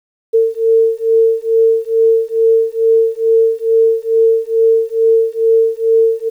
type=beating tone pair; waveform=sine; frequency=450.5 / 452.8 Hz; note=A4 / A4; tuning=+41 / +50 cents; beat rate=2.3 Hz; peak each=-12 dBFS; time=0.33-6.3 s; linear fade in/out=20 ms; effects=8-bit

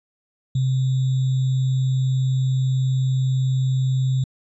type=tone with sample-and-hold; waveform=sine; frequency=130.81 Hz; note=C3; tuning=in tune; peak=-17 dBFS; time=0.55-4.24 s; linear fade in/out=5 ms; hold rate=3675 Hz; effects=resampled to 22050 Hz

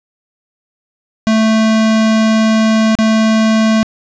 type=tone with dropouts; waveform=square; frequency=220.3 Hz; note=A3; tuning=2 cents sharp; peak=-9 dBFS; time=1.27-3.83 s; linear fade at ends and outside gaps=0 ms; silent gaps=2.952-2.988 s; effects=resampled to 16000 Hz + 8-bit

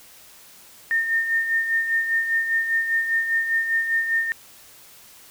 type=tone with tremolo; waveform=sine; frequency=1821 Hz; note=A#6; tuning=41 cents flat; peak=-17 dBFS; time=0.91-4.32 s; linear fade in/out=0 ms; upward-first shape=sine; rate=5 Hz; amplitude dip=55%; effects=white hiss -48 dBFS RMS until 5.3 s

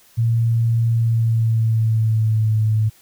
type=tone with pitch glide; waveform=sine; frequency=115.3 to 108.83 Hz; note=A#2 to A2; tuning=-19 to -19 cents; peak=-14 dBFS; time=0.17-2.9 s; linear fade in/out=20 ms; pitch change=-100 cents; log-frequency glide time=0.92-2.56 s; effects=white hiss -52 dBFS RMS until 3.01 s

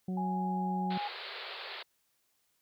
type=harmonic tone; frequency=184.8 Hz; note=F#3; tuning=2 cents flat; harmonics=1 / 2 / 3 / 4; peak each=-32 / -44 / -52 / -50 dBFS; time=0.08-0.98 s; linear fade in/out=5 ms
type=tone with pitch glide; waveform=sine; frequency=830 to 824.3 Hz; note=G#5 to G#5; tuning=-1 to -13 cents; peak=-34 dBFS; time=0.17-1.08 s; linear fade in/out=5 ms; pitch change=-12 cents; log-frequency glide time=0.55-0.95 s
type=band-pass noise; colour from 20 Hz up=white; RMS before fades=-43 dBFS; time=0.9-1.83 s; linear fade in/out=10 ms; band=370 to 4500 Hz; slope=96 dB/octave
effects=white hiss -75 dBFS RMS until 2.61 s

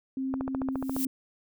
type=tone with tremolo; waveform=sine; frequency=265 Hz; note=C4; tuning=22 cents sharp; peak=-28 dBFS; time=0.17-1.07 s; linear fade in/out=2 ms; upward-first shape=sine; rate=2.6 Hz; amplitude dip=25%
type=click train; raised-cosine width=1 ms; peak=-19 dBFS; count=10; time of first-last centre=0.34-0.965 s; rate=14.4 Hz
type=noise with exponential growth; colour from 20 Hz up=violet; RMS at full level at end=-29 dBFS; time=0.72-1.05 s; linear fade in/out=2 ms; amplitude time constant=71 ms
effects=none

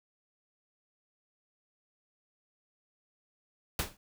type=noise with exponential decay; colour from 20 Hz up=pink; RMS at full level=-27 dBFS; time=3.79-3.97 s; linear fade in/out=2 ms; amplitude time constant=38 ms; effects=none

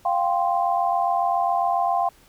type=chord; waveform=sine; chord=F suspended second; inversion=none; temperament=just; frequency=698.5 / 785.8 / 1047.7 Hz; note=F5 / G5 / C6; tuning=0 / +4 / +2 cents; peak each=-22 / -23 / -26 dBFS; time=0.05-2.09 s; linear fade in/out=5 ms; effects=pink hiss -55 dBFS RMS until 2.28 s

